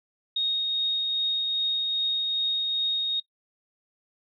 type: tone with tremolo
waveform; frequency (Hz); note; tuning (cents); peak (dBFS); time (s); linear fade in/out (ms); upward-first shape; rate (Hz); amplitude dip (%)
sine; 3729; A#7; 0; -22; 0.36-3.2; 5; triangle; 2.5; 25
effects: noise-tail reverb RT60 0.1 s tail -23 dB re dry